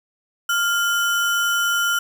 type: tone with sample-and-hold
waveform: sine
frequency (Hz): 1398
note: F6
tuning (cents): +1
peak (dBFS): -17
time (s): 0.49-1.99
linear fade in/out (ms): 5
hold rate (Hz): 4410
effects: none

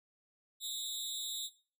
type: tone with amplitude modulation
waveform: sawtooth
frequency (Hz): 3729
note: A#7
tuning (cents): 0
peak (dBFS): -30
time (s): 0.6-1.5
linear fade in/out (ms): 50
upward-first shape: sine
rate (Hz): 265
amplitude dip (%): 95
effects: noise-tail reverb RT60 0.4 s tail -18 dB re dry

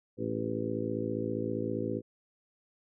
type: harmonic tone with a mistuned harmonic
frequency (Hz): 55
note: A1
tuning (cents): 0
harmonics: 2 / 3 / 4 / 5 / 6 / 7 / 8 / 9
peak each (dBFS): -39 / -45 / -38 / -37 / -38 / -37 / -46 / -38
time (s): 0.17-2.02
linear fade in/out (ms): 50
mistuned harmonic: 8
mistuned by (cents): -44
effects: none

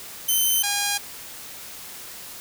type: tone pair in turn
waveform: 5% pulse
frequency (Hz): 3071 / 813.4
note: G7 / G#5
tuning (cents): -36 / -36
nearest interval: octave + major seventh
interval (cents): 2300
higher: first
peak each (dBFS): -10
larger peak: neither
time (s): 0.28-0.63 / 0.63-0.98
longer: neither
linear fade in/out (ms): 10
effects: white hiss -39 dBFS RMS until 2.4 s

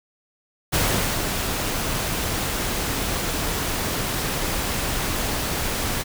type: noise with ADSR envelope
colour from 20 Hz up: pink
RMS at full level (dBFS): -20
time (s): 0.72-6.04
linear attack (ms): 22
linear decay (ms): 470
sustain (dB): -5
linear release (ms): 30
effects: none

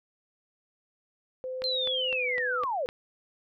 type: tone with pitch glide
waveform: sine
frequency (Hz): 514 to 498.5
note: C5 to B4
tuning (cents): -31 to +16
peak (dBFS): -32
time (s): 1.44-2.64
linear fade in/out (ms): 0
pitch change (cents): -53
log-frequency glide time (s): 2.16-2.23
type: click train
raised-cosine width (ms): 0.3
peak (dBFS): -22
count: 6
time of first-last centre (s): 1.62-2.889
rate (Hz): 3.94
type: linear sweep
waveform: sine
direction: down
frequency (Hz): 4186 to 466.2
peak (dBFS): -27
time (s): 1.64-2.86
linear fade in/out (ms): 0
effects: none

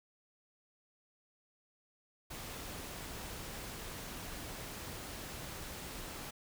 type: noise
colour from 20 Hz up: pink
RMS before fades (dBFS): -45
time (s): 2.3-6.31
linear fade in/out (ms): 10
effects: none

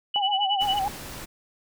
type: tone with tremolo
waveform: sine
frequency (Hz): 2960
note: F#7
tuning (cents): 0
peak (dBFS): -21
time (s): 0.14-0.79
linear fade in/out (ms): 5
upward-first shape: sine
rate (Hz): 11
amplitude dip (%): 95
type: tone with vibrato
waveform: sine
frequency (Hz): 796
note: G5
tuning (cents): +26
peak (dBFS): -23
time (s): 0.16-0.88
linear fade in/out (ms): 0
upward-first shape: sine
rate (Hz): 8.7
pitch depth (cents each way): 77
type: noise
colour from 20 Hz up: pink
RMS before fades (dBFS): -38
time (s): 0.6-1.26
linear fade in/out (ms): 20
effects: none

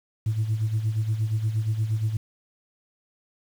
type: tone with tremolo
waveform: sine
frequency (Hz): 109.3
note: A2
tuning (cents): -11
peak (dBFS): -18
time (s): 0.26-2.17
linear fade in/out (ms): 5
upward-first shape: sine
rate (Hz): 8.5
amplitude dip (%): 70
effects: tanh soft clip ceiling -18 dBFS + 8-bit

